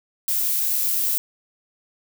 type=noise; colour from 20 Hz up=violet; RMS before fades=-22 dBFS; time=0.28-1.18 s; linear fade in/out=0 ms; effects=none